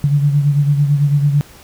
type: beating tone pair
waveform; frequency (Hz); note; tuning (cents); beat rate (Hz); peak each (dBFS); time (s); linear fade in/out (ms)
sine; 143.2 / 152.2; D3 / D#3; -43 / -38; 9; -11 / -19; 0.04-1.41; 0
effects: pink hiss -42 dBFS RMS until 1.63 s